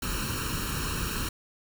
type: noise with comb filter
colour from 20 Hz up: pink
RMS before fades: -31 dBFS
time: 0.02-1.29 s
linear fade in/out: 5 ms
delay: 0.72 ms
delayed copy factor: +0.85
effects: none